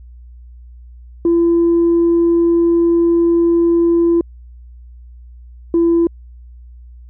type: tone pair in turn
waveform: sine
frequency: 338.9 / 337.1 Hz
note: E4 / E4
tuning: +48 / +39 cents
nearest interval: unison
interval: 9 cents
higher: first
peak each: -8 dBFS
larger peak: neither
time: 1.25-4.21 / 5.74-6.07 s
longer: first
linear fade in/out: 2 ms
effects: tanh soft clip ceiling -7 dBFS + added 60 Hz sine -35 dBFS peak until 7.09 s